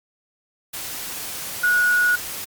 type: tone in noise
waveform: sine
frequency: 1458 Hz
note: F#6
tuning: 26 cents flat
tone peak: -15 dBFS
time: 1.63-2.16 s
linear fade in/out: 10 ms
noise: white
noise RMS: -31 dBFS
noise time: 0.73-2.45 s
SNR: +13 dB
effects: Opus 48 kbps